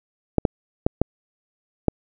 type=clicks; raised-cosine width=2 ms; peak=-3 dBFS; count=5; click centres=0.383 / 0.452 / 0.865 / 1.016 / 1.883 s; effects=none